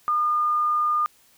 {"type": "tone", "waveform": "sine", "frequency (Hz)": 1214, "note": "D#6", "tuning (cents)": -43, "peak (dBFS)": -19, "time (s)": [0.08, 1.06], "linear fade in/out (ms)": 0, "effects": ["white hiss -58 dBFS RMS until 1.37 s"]}